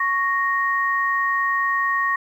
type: tone pair together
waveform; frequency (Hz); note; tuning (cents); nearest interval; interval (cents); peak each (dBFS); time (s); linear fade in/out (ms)
sine; 1108.8 / 1864.7; C#6 / A#6; 0 / 0; major sixth; 900; -21; 0-2.16; 5
effects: 9-bit